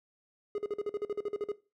triangle tone bursts, 415.3 Hz, G#4, in tune, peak -28 dBFS, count 13, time 0.55-1.518 s, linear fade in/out 2 ms, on 32 ms, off 46 ms, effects noise-tail reverb RT60 0.3 s tail -18 dB re dry

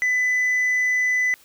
sine tone, 2000 Hz, B6, 21 cents sharp, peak -15 dBFS, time 0.02-1.34 s, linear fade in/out 0 ms, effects tanh soft clip ceiling -17 dBFS + white hiss -53 dBFS RMS until 1.44 s

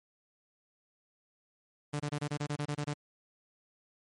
sawtooth tone bursts, 146.83 Hz, D3, in tune, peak -28 dBFS, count 11, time 1.93-2.938 s, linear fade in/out 10 ms, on 68 ms, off 26 ms, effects MP3 48 kbps

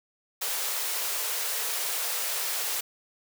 white high-pass noise, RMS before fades -30 dBFS, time 0.41-2.81 s, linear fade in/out 10 ms, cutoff 400 Hz, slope 48 dB/octave, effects none

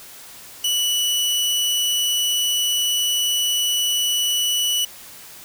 sawtooth tone, 2955 Hz, F#7, 3 cents flat, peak -15 dBFS, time 0.64-4.85 s, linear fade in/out 5 ms, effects white hiss -41 dBFS RMS until 5.44 s

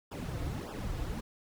brown noise with flanger, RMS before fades -37 dBFS, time 0.11-1.21 s, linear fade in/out 10 ms, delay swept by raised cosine 0.47 to 5.17 ms, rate 1.7 Hz, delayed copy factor -0.9, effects none

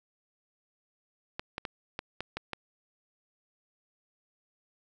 clicks, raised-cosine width 0.3 ms, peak -18 dBFS, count 7, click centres 1.395 / 1.581 / 1.652 / 1.991 / 2.206 / 2.37 / 2.533 s, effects none

